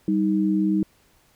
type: tone pair together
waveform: sine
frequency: 194.9 / 313.5 Hz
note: G3 / D#4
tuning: -10 / +13 cents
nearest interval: minor sixth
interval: 823 cents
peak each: -21 dBFS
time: 0.08-0.83 s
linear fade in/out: 2 ms
effects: pink hiss -60 dBFS RMS until 1.35 s